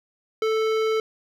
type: tone with hard clipping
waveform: sine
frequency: 440 Hz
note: A4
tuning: in tune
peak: -22 dBFS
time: 0.42-1 s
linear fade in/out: 2 ms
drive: 16 dB
effects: none